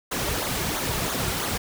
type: noise with flanger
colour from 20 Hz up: pink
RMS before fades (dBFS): -27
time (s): 0.11-1.58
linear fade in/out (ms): 10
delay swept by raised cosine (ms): 0.37 to 3.97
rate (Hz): 3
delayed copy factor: -0.7
effects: none